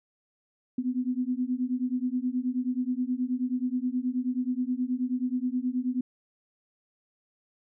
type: beating tone pair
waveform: sine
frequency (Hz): 246.9 / 256.3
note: B3 / C4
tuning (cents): 0 / -36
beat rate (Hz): 9.4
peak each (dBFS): -29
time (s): 0.78-6.01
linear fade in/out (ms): 5
effects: none